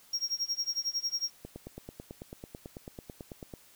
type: tone with tremolo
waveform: triangle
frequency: 5588 Hz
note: F8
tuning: in tune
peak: -26 dBFS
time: 0.13-1.3 s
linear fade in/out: 5 ms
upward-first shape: sine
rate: 11 Hz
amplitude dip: 95%
type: click train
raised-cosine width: 2 ms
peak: -28 dBFS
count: 20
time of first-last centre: 1.45-3.538 s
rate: 9.1 Hz
effects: white hiss -59 dBFS RMS until 3.75 s